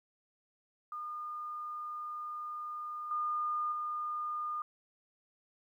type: tone with level steps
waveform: sine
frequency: 1216 Hz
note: D#6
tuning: 40 cents flat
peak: -38 / -31 / -34 dBFS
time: 0.92-4.62 s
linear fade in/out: 2 ms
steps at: 3.11 / 3.72 s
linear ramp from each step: 2 ms
effects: 12-bit